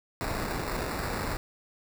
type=noise with sample-and-hold; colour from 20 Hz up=pink; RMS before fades=-32 dBFS; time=0.21-1.37 s; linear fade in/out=0 ms; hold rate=3150 Hz; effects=none